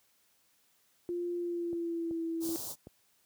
sine tone with pitch glide, 349.2 to 329.6 Hz, F4 to E4, 0 to 0 cents, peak -32 dBFS, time 1.09-2.56 s, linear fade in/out 0 ms, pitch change -100 cents, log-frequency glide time 1.37-2.22 s
click train, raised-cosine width 2 ms, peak -33 dBFS, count 4, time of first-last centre 1.73-2.871 s, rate 2.63 Hz
white band-stop noise, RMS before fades -40 dBFS, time 2.4-2.76 s, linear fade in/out 50 ms, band 1000 to 4300 Hz, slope 24 dB/octave
effects white hiss -70 dBFS RMS until 3.25 s + high-pass 60 Hz 12 dB/octave

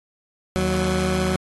20% pulse tone pair together, 77.93 / 186 Hz, D#2 / F#3, +3 / +9 cents, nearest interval octave + minor third, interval 1506 cents, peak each -20 / -16 dBFS, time 0.56-1.36 s, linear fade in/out 0 ms, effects AAC 32 kbps

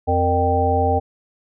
harmonic tone with a mistuned harmonic, 86.9 Hz, F2, 8 cents flat, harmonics 1 / 3 / 5 / 7 / 9, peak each -20 / -26 / -22 / -24 / -19 dBFS, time 0.07-1 s, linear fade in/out 20 ms, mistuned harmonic 5, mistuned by +100 cents, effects none

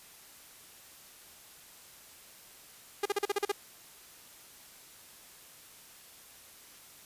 sawtooth tone bursts, 405.8 Hz, G#4, 40 cents flat, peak -23 dBFS, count 8, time 3.03-3.518 s, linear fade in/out 5 ms, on 26 ms, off 40 ms, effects white hiss -54 dBFS RMS until 7.05 s + resampled to 32000 Hz

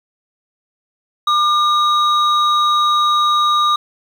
sine tone pair together, 1200 / 3800 Hz, D6 / A#7, +37 / +33 cents, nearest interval octave + minor sixth, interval 1996 cents, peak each -11 / -17 dBFS, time 1.27-3.76 s, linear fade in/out 5 ms, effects tanh soft clip ceiling -7 dBFS + 7-bit

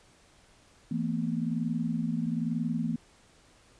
sine chord, E suspended fourth, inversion none, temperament equal with one note detuned, 164.81 / 225.8 / 246.9 Hz, E3 / A3 / B3, 0 / +45 / 0 cents, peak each -32 / -31 / -33 dBFS, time 0.91-2.96 s, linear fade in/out 5 ms, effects pink hiss -60 dBFS RMS until 3.79 s + resampled to 22050 Hz

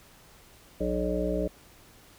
harmonic tone, 60.9 Hz, B1, 24 cents flat, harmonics 1 / 3 / 5 / 7 / 9 / 10, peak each -33 / -33 / -33 / -33 / -33 / -33 dBFS, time 0.8-1.48 s, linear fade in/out 10 ms, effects pink hiss -55 dBFS RMS until 2.18 s

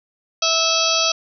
harmonic tone, 653 Hz, E5, 17 cents flat, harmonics 1 / 2 / 4 / 5 / 6 / 7 / 8 / 9, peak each -24 / -24 / -24 / -24 / -24 / -24 / -24 / -24 dBFS, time 0.42-1.12 s, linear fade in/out 5 ms, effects none

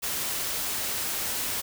white noise, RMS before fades -30 dBFS, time 0.02-1.62 s, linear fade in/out 20 ms, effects none

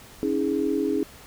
sine chord, C# suspended second, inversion none, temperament equal with one note detuned, 277.2 / 318.6 / 415.3 Hz, C#4 / D#4 / G#4, 0 / +41 / 0 cents, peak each -26 dBFS, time 0.23-1.03 s, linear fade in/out 0 ms, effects pink hiss -47 dBFS RMS until 1.26 s

